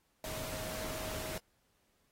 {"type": "tone in noise", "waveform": "sine", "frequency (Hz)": 631, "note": "D#5", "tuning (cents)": 24, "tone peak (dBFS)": -44, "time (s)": [0.24, 1.38], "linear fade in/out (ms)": 2, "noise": "pink", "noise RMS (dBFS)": -42, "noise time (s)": [0.24, 1.38], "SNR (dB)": -5, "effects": ["pink hiss -75 dBFS RMS until 2.11 s", "AAC 48 kbps"]}